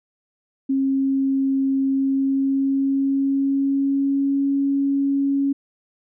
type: tone with pitch glide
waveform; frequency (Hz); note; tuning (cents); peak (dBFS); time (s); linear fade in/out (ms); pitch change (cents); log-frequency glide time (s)
sine; 270.1 to 277.4; C#4 to C#4; -45 to +1; -17; 0.69-5.53; 10; +46; 1.94-4.48
effects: none